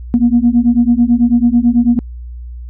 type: beating tone pair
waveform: sine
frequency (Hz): 234.1 / 243.2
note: A#3 / B3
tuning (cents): +8 / -26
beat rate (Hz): 9.1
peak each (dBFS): -10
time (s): 0.14-1.99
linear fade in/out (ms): 0
effects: tanh soft clip ceiling -1 dBFS + added 60 Hz sine -25 dBFS peak until 2.69 s